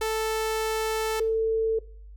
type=tone pair in turn; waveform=sawtooth / sine; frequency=440 / 445.6 Hz; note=A4 / A4; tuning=0 / +22 cents; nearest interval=unison; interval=22 cents; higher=second; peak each=-21 dBFS; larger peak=neither; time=0.01-1.2 / 1.2-1.79 s; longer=first; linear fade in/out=5 ms; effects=noise-tail reverb RT60 0.5 s tail -20 dB re dry + added 50 Hz sine -42 dBFS peak until 2.16 s